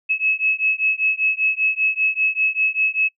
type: beating tone pair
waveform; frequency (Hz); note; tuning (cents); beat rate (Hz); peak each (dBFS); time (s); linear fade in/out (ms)
sine; 2579 / 2584.1; E7 / E7; -39 / -35; 5.1; -20 / -20; 0.09-3.09; 20
effects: noise-tail reverb RT60 0.1 s tail -26 dB re dry